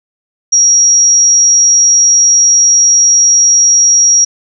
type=tone; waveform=sine; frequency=5670 Hz; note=F8; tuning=25 cents sharp; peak=-4 dBFS; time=0.52-4.25 s; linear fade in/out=10 ms; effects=none